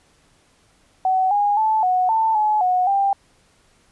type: tone with pitch steps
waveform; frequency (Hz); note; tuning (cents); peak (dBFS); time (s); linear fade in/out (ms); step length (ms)
sine; 752 / 820 / 873 / 735 / 889 / 851 / 731 / 792; F#5 / G#5 / A5 / F#5 / A5 / G#5 / F#5 / G5; +28 / -22 / -14 / -12 / +18 / +42 / -21 / +18; -15; 1.05-3.13; 2; 260
effects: pink hiss -58 dBFS RMS until 3.91 s + resampled to 24000 Hz